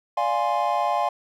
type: chord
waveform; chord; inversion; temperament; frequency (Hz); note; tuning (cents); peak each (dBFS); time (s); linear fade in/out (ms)
triangle; D half-diminished seventh; none; equal; 587.3 / 698.5 / 830.6 / 1046.5; D5 / F5 / Ab5 / C6; 0 / 0 / 0 / 0; -27 / -23 / -23 / -25; 0.17-1.09; 5
effects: none